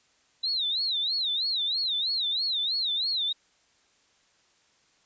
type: tone with vibrato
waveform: sine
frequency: 3910 Hz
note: B7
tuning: 18 cents flat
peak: -25 dBFS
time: 0.43-3.33 s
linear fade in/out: 10 ms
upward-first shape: sine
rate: 3.1 Hz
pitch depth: 190 cents each way
effects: white hiss -65 dBFS RMS until 5.05 s + resampled to 16000 Hz